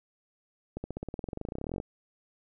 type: accelerating click train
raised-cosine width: 2 ms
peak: -22 dBFS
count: 27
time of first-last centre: 0.77-1.801 s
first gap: 70 ms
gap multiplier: 0.95
effects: none